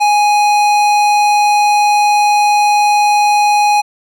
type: tone with tanh clipping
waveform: sine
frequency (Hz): 830.6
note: G#5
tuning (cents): 0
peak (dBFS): -10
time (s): 0-3.82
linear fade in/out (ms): 20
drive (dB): 18
effects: none